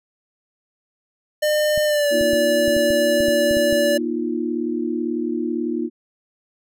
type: tone with pitch glide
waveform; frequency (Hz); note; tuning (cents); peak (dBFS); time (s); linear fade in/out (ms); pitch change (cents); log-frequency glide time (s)
square; 604 to 578.1; D5 to D5; +48 to -27; -17; 1.42-3.98; 10; -75; 1.85-2.09
type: clicks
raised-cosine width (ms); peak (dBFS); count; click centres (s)
5; -20; 11; 1.777 / 2.212 / 2.333 / 2.68 / 2.766 / 2.905 / 3.205 / 3.284 / 3.511 / 3.569 / 3.727
type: chord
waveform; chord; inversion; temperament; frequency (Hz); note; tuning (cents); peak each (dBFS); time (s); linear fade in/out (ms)
sine; Bb suspended fourth; none; equal with one note detuned; 239.1 / 311.1 / 349.2; Bb3 / Eb4 / F4; +44 / 0 / 0; -25; 2.1-5.9; 50
effects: none